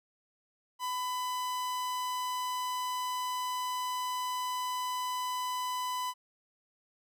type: tone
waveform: 45% pulse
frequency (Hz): 1000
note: B5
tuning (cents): +21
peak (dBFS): -32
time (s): 0.79-6.14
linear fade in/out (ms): 50
effects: none